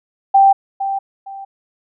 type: tone with echo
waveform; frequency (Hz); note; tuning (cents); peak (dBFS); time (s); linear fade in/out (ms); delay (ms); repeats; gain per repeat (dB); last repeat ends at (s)
sine; 784; G5; 0; -6; 0.34-0.53; 10; 460; 2; -11; 1.45
effects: none